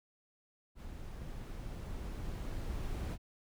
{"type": "noise with level ramp", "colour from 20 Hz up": "brown", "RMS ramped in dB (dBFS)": [-46, -37], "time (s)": [0.75, 3.18], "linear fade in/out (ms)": 50, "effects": []}